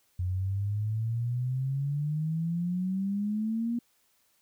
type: exponential sweep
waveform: sine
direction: up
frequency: 89.1 to 239.4 Hz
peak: -27 dBFS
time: 0.19-3.79 s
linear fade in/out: 5 ms
effects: white hiss -69 dBFS RMS until 4.41 s